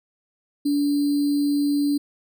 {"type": "tone with sample-and-hold", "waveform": "sine", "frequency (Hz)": 288.1, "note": "D4", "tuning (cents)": -33, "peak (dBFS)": -18, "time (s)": [0.65, 1.98], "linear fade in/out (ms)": 10, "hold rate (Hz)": 4410, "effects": []}